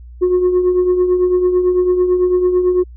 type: tone with tremolo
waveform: sine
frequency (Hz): 362.3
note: F#4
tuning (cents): -36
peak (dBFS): -6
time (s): 0.21-2.84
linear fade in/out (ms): 20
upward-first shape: triangle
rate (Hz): 9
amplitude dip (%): 65
effects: tanh soft clip ceiling -8 dBFS + added 60 Hz sine -33 dBFS peak until 2.96 s